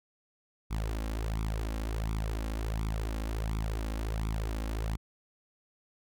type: tone with flanger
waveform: sawtooth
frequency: 54.2 Hz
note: A1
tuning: 25 cents flat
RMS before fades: -33 dBFS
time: 0.7-4.97 s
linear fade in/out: 20 ms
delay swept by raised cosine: 0.84 to 3.74 ms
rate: 1.4 Hz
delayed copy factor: +0.75
effects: none